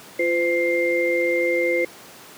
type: tone cluster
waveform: sine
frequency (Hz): 346.6 / 511 / 2104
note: F4 / C5 / C7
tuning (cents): -13 / -41 / +9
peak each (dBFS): -23 / -21 / -23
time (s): 0.19-1.85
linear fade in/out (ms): 5
effects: pink hiss -43 dBFS RMS until 2.37 s + high-pass 200 Hz 12 dB/octave